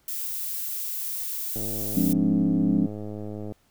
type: noise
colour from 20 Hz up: violet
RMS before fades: -31 dBFS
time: 0.08-2.13 s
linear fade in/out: 2 ms
type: click train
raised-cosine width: 2 ms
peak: -23 dBFS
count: 207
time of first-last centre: 1.56-3.522 s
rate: 105 Hz
type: chord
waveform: sine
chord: D half-diminished seventh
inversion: first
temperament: equal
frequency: 174.61 / 207.7 / 261.6 / 293.7 Hz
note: F3 / Ab3 / C4 / D4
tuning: 0 / 0 / 0 / 0 cents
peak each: -25 dBFS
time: 1.95-2.87 s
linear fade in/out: 20 ms
effects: pink hiss -65 dBFS RMS until 3.7 s